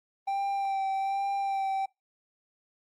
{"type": "tone with vibrato", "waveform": "triangle", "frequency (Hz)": 784, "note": "G5", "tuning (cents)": 0, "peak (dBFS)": -25, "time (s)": [0.27, 1.86], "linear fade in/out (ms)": 10, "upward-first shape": "sine", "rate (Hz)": 1.2, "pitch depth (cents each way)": 21, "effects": ["noise-tail reverb RT60 0.2 s tail -23 dB re dry", "Opus 32 kbps"]}